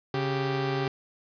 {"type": "tone pair together", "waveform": "sawtooth", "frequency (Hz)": [137.99, 392], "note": ["C#3", "G4"], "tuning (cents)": [-8, 0], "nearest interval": "octave + tritone", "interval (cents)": 1808, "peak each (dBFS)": -25, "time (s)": [0.14, 0.88], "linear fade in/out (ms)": 2, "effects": ["resampled to 11025 Hz", "10-bit"]}